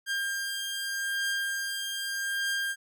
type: beating tone pair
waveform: sawtooth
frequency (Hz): 1601 / 1601.82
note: G6 / G6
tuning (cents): +36 / +37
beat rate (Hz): 0.82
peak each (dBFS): -27 / -33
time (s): 0.06-2.76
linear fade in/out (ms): 50
effects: none